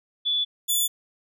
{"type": "tone pair in turn", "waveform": ["sine", "10% pulse"], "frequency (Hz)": [3453, 3469], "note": ["A7", "A7"], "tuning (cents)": [-33, -25], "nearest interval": "unison", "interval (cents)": 8, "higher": "second", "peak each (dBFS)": [-21, -13], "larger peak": "second", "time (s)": [[0.25, 0.45], [0.68, 0.88]], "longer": "neither", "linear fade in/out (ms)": 20, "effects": []}